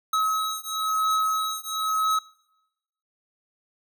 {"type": "beating tone pair", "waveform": "square", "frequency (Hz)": [1282, 1283], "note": ["E6", "E6"], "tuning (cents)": [-49, -47], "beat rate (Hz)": 1, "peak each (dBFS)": -27, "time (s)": [0.13, 2.19], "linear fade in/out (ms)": 5, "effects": ["noise-tail reverb RT60 0.9 s tail -22 dB re dry"]}